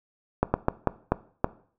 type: slowing click train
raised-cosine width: 1 ms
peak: -6 dBFS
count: 6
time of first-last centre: 0.43-1.444 s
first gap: 110 ms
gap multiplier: 1.31
effects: noise-tail reverb RT60 0.5 s tail -18 dB re dry